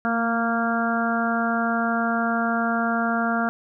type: harmonic tone with a mistuned harmonic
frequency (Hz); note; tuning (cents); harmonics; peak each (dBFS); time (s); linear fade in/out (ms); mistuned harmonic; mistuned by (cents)
231.6; A#3; -11; 1 / 2 / 3 / 4 / 5 / 6 / 7; -24 / -34 / -26 / -35 / -32 / -26 / -33; 0.05-3.49; 0; 1; -25
effects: none